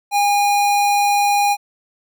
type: tone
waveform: square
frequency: 815 Hz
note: G#5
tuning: 33 cents flat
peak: -14 dBFS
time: 0.11-1.57 s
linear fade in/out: 50 ms
effects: none